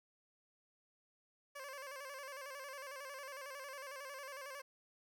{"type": "tone with vibrato", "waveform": "15% pulse", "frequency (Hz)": 549, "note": "C#5", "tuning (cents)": -17, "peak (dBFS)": -40, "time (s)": [1.55, 4.62], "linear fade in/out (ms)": 10, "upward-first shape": "square", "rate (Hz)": 11, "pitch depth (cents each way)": 72, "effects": []}